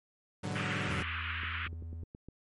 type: chord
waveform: sawtooth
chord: G# half-diminished seventh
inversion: none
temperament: equal with one note detuned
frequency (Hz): 102.28 / 123.47 / 146.83 / 185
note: G#2 / B2 / D3 / F#3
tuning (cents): -26 / 0 / 0 / 0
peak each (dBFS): -35 / -39 / -35 / -35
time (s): 0.43-1.03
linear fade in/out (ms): 10
type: band-pass noise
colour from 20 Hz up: pink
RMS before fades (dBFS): -38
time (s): 0.55-1.68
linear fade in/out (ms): 10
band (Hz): 1200 to 3000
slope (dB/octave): 48
type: tone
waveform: triangle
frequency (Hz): 82.41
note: E2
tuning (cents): 0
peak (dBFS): -37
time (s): 0.88-2.04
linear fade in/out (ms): 5
type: clicks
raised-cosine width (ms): 3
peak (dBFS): -34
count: 9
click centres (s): 1.003 / 1.434 / 1.666 / 1.73 / 1.824 / 1.93 / 2.033 / 2.149 / 2.286
effects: MP3 48 kbps